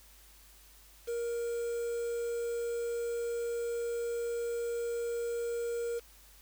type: tone with quantisation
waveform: triangle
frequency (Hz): 470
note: A#4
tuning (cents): +14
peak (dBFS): -30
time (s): 1.07-6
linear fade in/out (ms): 20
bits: 8
effects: added 50 Hz sine -59 dBFS peak until 6.41 s + white hiss -59 dBFS RMS until 6.41 s